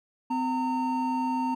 triangle tone pair together, 256.1 / 915.8 Hz, C4 / A#5, -37 / -31 cents, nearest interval octave + minor seventh, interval 2206 cents, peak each -26 dBFS, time 0.3-1.55 s, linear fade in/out 10 ms, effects none

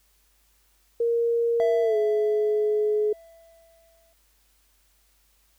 sine tone with pitch glide, 467.2 to 423.5 Hz, A#4 to G#4, +4 to +34 cents, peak -20 dBFS, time 1-3.13 s, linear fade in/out 5 ms, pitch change -170 cents, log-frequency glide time 1.82-1.97 s
triangle tone with exponential decay, 664 Hz, E5, 12 cents sharp, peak -20 dBFS, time 1.6-4.13 s, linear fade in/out 0 ms, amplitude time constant 550 ms
effects added 50 Hz sine -65 dBFS peak until 5.58 s + white hiss -65 dBFS RMS until 5.58 s

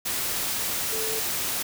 sine tone in noise, 440 Hz, A4, in tune, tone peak -32 dBFS, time 0.92-1.2 s, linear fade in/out 10 ms, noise white, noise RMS -28 dBFS, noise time 0.05-1.63 s, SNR -7 dB, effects none

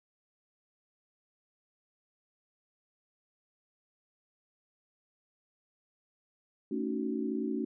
sine chord, D# half-diminished seventh, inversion second, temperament just, 224 / 280 / 311.1 / 373.4 Hz, A3 / C#4 / D#4 / F#4, +31 / +18 / 0 / +16 cents, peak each -35 / -35 / -38 / -37 dBFS, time 6.71-7.65 s, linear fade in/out 5 ms, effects none

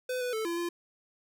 square tone with pitch steps, 505 / 494.9 / 439.3 / 340.2 / 344.9 Hz, B4 / B4 / A4 / F4 / F4, +39 / +4 / -3 / -45 / -22 cents, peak -31 dBFS, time 0.09-0.69 s, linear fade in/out 5 ms, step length 120 ms, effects none

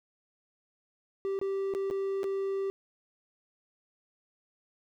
triangle tone with dropouts, 390.3 Hz, G4, 8 cents flat, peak -27 dBFS, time 1.25-2.7 s, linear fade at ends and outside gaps 0 ms, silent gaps 1.39-1.414 / 1.738-1.749 / 1.901-1.91 / 2.232-2.241 s, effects none

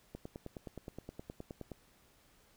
click train, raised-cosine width 2 ms, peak -30 dBFS, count 16, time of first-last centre 0.15-1.717 s, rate 9.57 Hz, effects pink hiss -67 dBFS RMS until 2.56 s

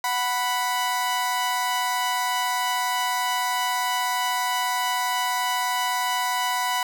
sawtooth tone pair together, 740.2 / 988 Hz, F#5 / B5, 0 / 0 cents, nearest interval perfect fourth, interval 500 cents, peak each -24 / -20 dBFS, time 0.04-6.83 s, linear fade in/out 2 ms, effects none

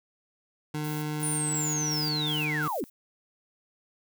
25% pulse tone, 151.4 Hz, D#3, 47 cents flat, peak -26 dBFS, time 0.74-2.68 s, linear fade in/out 5 ms
violet noise with tremolo, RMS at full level -42 dBFS, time 0.84-2.9 s, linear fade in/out 5 ms, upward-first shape square, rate 2.8 Hz, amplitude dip 75%
sine linear sweep, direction down, 9590 to 207.7 Hz, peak -28 dBFS, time 1.23-2.84 s, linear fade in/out 0 ms
effects none

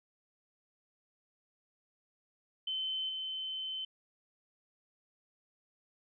sine tone with level steps, 3067 Hz, G7, 38 cents flat, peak -33 / -36 dBFS, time 2.67-3.85 s, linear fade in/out 5 ms, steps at 3.09 s, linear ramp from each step 2 ms, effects none

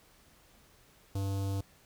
square tone with notch filter, 98 Hz, G2, in tune, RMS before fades -33 dBFS, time 1.15-1.61 s, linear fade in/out 5 ms, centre 1900 Hz, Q 0.58, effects pink hiss -62 dBFS RMS until 1.85 s

